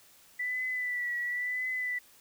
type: tone with vibrato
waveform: sine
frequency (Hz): 1975.5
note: B6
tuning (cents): 0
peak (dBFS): -30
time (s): 0.39-1.99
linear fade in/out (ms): 10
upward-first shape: triangle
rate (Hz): 0.96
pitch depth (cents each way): 44
effects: white hiss -59 dBFS RMS until 2.2 s